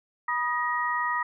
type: tone cluster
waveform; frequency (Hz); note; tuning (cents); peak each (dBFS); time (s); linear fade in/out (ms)
sine; 973 / 1241 / 1892; B5 / D#6 / A#6; -26 / -5 / +25; -29; 0.28-1.23; 5
effects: none